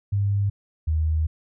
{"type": "tone pair in turn", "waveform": "sine", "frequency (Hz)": [100.6, 78.6], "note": ["G2", "D#2"], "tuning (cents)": [45, 18], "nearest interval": "major third", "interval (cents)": 427, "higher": "first", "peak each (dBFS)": -19, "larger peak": "neither", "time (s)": [[0.12, 0.5], [0.87, 1.27]], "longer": "second", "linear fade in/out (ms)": 10, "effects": []}